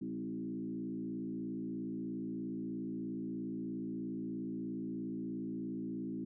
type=tone with frequency modulation; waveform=sine; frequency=257.3 Hz; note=C4; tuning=29 cents flat; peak=-37 dBFS; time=0.01-6.25 s; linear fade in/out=10 ms; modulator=56.9 Hz; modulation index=1.4; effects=none